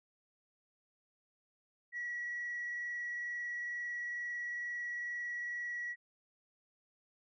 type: tone with frequency modulation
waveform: sine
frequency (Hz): 1928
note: B6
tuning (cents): -42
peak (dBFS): -36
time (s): 1.92-5.96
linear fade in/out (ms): 50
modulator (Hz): 22.2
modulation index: 0.75
effects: tanh soft clip ceiling -33 dBFS